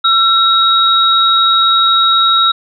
sine tone pair together, 1344 / 3801 Hz, E6 / A#7, +33 / +33 cents, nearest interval octave + tritone, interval 1800 cents, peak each -10 dBFS, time 0.04-2.52 s, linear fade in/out 10 ms, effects none

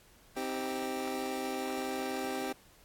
25% pulse chord, C minor, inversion none, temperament just, 261.6 / 314 / 392.4 Hz, C4 / Eb4 / G4, 0 / +16 / +2 cents, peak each -34 / -38 / -34 dBFS, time 0.36-2.53 s, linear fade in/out 10 ms, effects pink hiss -61 dBFS RMS until 2.84 s + AAC 64 kbps

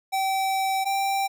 square tone pair in turn, 771 / 784 Hz, G5 / G5, -29 / 0 cents, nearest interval unison, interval 29 cents, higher second, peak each -23 dBFS, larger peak neither, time 0.12-0.85 / 0.85-1.28 s, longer first, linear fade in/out 20 ms, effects none

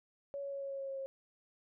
sine tone with pitch steps, 561 / 557.8 / 554.6 / 551.4 / 548.2 / 545 / 541.9 / 538.8 Hz, C#5 / C#5 / C#5 / C#5 / C#5 / C#5 / C#5 / C#5, +21 / +11 / +1 / -9 / -19 / -29 / -39 / -49 cents, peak -38 dBFS, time 0.34-1.06 s, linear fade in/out 0 ms, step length 90 ms, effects none

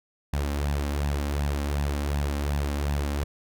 sawtooth tone with flanger, 71.9 Hz, D2, 36 cents flat, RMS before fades -27 dBFS, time 0.33-3.24 s, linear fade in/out 5 ms, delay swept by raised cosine 1.1 to 3.8 ms, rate 2.7 Hz, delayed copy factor +0.55, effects none

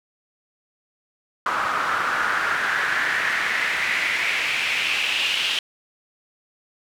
pink noise with band-pass filter sweep, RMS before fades -23 dBFS, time 1.46-5.59 s, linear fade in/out 2 ms, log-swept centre 1200 to 3000 Hz, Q 3.9, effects none

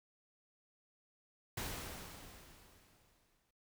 pink noise with exponential decay, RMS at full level -40 dBFS, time 1.57-3.51 s, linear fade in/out 5 ms, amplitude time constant 420 ms, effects noise-tail reverb RT60 0.2 s tail -22 dB re dry

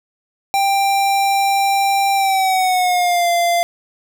square tone with pitch glide, 789 to 690.8 Hz, G5 to F5, +11 to -19 cents, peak -14 dBFS, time 0.54-3.63 s, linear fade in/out 0 ms, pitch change -230 cents, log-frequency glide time 2.14-3.29 s, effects none

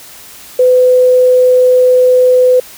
sine tone, 504 Hz, B4, 35 cents sharp, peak -4 dBFS, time 0.59-2.6 s, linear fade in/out 5 ms, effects white hiss -34 dBFS RMS until 2.77 s

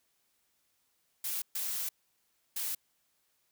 blue noise bursts at uneven times, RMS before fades -35 dBFS, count 3, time 1.24-1.42 / 1.55-1.89 / 2.56-2.75 s, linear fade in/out 5 ms, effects white hiss -75 dBFS RMS until 3.51 s

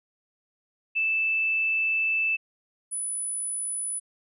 sine tone pair in turn, 2637 / 9956 Hz, E7 / D#9, 0 / 0 cents, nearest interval octave + major seventh, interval 2300 cents, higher second, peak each -22 / -28 dBFS, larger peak first, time 0.95-2.37 / 2.91-4 s, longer first, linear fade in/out 20 ms, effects none

